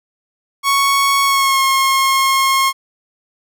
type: tone with pitch glide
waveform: sawtooth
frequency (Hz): 1108.7 to 1077.1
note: C#6 to C6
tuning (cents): 0 to +50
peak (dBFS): -8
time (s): 0.63-2.73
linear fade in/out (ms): 50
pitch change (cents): -50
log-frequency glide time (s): 1.24-1.62
effects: none